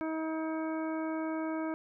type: harmonic tone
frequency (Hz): 318.2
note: D#4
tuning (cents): +39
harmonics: 1 / 2 / 3 / 4 / 5 / 7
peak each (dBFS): -33 / -39 / -43 / -45 / -47 / -50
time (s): 0.01-1.74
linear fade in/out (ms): 0
effects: none